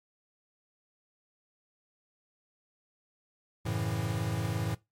square chord, F# minor seventh, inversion none, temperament equal, 92.5 / 110 / 138.59 / 164.81 Hz, F#2 / A2 / C#3 / E3, 0 / 0 / 0 / 0 cents, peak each -38 / -33 / -39 / -37 dBFS, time 3.65-4.75 s, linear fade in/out 10 ms, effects noise-tail reverb RT60 0.2 s tail -20 dB re dry + MP3 64 kbps

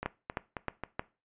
two click trains, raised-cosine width 0.5 ms, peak -20 / -16 dBFS, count 4 / 4, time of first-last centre 0.03-0.836 / 0.06-0.995 s, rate 3.72 / 3.21 Hz, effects noise-tail reverb RT60 0.3 s tail -19 dB re dry + resampled to 8000 Hz

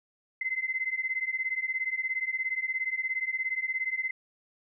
sine beating tone pair, 2049 / 2066 Hz, C7 / C7, -37 / -22 cents, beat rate 17 Hz, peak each -32 / -31 dBFS, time 0.41-4.11 s, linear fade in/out 5 ms, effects none

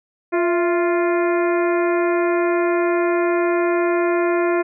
harmonic tone with a mistuned harmonic, 349.2 Hz, F4, in tune, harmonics 1 / 2 / 3 / 4 / 5 / 6 / 7, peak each -17 / -23 / -27 / -29 / -31 / -33 / -34 dBFS, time 0.32-4.63 s, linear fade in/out 20 ms, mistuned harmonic 2, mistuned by -68 cents, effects none

